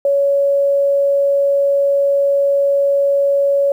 sine tone, 560 Hz, C#5, 18 cents sharp, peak -11 dBFS, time 0.05-3.72 s, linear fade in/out 2 ms, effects 8-bit

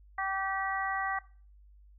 harmonic tone, 386.9 Hz, G4, 23 cents flat, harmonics 2 / 3 / 4 / 5, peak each -34 / -35 / -39 / -36 dBFS, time 0.18-1.19 s, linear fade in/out 5 ms, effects noise-tail reverb RT60 0.4 s tail -19 dB re dry + added 50 Hz sine -54 dBFS peak until 1.98 s

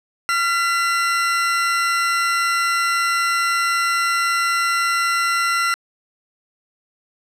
40% pulse tone pair together, 1374.6 / 2000 Hz, F6 / B6, -28 / +21 cents, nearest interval tritone, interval 649 cents, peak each -17 / -22 dBFS, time 0.29-5.74 s, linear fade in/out 0 ms, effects low-pass 10000 Hz 12 dB/octave

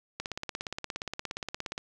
click train, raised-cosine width 0.2 ms, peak -17 dBFS, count 28, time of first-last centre 0.2-1.779 s, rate 17.1 Hz, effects none

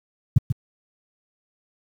sine tone with echo, 122.2 Hz, B2, 18 cents flat, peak -8 dBFS, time 0.36-0.38 s, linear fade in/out 5 ms, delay 140 ms, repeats 1, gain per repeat -8 dB, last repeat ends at 0.52 s, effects high-pass 60 Hz 12 dB/octave + 8-bit

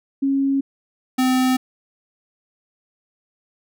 sine / square tone pair in turn, 273.9 / 257 Hz, C#4 / C4, -21 / -31 cents, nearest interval minor second, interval 110 cents, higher first, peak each -16 / -16 dBFS, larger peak neither, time 0.22-0.61 / 1.18-1.57 s, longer neither, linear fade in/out 10 ms, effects none

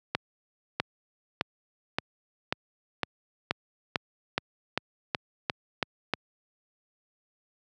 accelerating click train, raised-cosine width 0.3 ms, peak -9 dBFS, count 14, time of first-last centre 0.15-6.137 s, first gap 650 ms, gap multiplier 0.94, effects high-pass 100 Hz 12 dB/octave

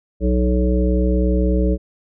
harmonic tone with a mistuned harmonic, 61.74 Hz, B1, in tune, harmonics 1 / 3 / 5 / 7 / 9, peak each -16 / -21 / -23 / -24 / -26 dBFS, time 0.2-1.78 s, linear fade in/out 50 ms, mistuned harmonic 5, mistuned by +32 cents, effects none

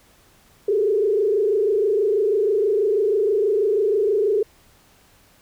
sine tone with frequency modulation, 415.3 Hz, G#4, in tune, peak -16 dBFS, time 0.68-4.43 s, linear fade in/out 5 ms, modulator 26.2 Hz, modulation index 1.3, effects pink hiss -55 dBFS RMS until 5.41 s

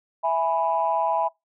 sine chord, E major, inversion none, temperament equal, 659.3 / 830.6 / 987.8 Hz, E5 / G#5 / B5, 0 / 0 / 0 cents, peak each -24 dBFS, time 0.23-1.29 s, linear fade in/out 20 ms, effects noise-tail reverb RT60 0.2 s tail -25 dB re dry + tanh soft clip ceiling -11 dBFS

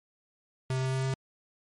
square tone with pitch steps, 130.5 / 131.26 / 132.02 / 132.78 Hz, C3 / C3 / C3 / C3, -4 / +6 / +16 / +26 cents, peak -28 dBFS, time 0.7-1.14 s, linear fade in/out 2 ms, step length 110 ms, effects MP3 48 kbps

